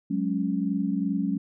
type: chord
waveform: sine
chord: F# suspended second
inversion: none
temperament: equal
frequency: 185 / 207.7 / 277.2 Hz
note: F#3 / G#3 / C#4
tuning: 0 / 0 / 0 cents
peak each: -28 dBFS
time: 0.1-1.38 s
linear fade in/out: 10 ms
effects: none